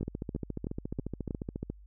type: two click trains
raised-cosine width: 3 ms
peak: -22 / -21 dBFS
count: 25 / 5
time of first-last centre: 0.01-1.7 / 0.03-1.308 s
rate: 14.2 / 3.13 Hz
effects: added 50 Hz sine -50 dBFS peak until 1.86 s